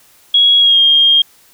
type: tone with pitch glide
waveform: sine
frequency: 3322 to 3224 Hz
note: G#7 to G7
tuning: 0 to +48 cents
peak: -6 dBFS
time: 0.34-1.22 s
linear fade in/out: 5 ms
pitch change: -52 cents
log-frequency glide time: 0.59-0.8 s
effects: white hiss -48 dBFS RMS until 1.53 s